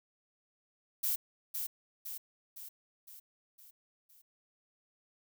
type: noise with echo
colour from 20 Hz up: violet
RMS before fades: -32 dBFS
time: 1.03-1.16 s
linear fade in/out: 10 ms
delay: 510 ms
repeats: 6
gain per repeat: -5 dB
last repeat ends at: 4.22 s
effects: none